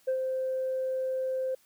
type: tone with ADSR envelope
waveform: sine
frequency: 521 Hz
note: C5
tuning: 7 cents flat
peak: -22 dBFS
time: 0.07-1.55 s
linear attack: 16 ms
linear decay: 83 ms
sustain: -5 dB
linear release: 6 ms
effects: tanh soft clip ceiling -23 dBFS + white hiss -64 dBFS RMS until 1.65 s